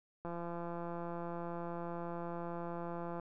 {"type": "click train", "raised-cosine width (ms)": 1, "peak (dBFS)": -29, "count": 505, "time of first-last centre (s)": [0.25, 3.197], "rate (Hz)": 171, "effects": []}